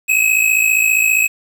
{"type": "tone pair together", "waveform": "square", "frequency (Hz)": [2530, 2585], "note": ["D#7", "E7"], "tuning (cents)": [28, -34], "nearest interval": "unison", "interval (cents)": 38, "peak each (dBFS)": -15, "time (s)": [0.08, 1.28], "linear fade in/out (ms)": 20, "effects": ["7-bit"]}